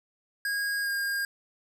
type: tone with pitch glide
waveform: square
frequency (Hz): 1636 to 1615.3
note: G#6 to G#6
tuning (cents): -26 to -49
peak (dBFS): -28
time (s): 0.45-1.25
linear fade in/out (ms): 2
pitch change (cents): -23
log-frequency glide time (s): 0.82-0.9
effects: none